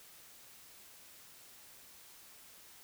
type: silence
effects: white hiss -57 dBFS RMS until 2.83 s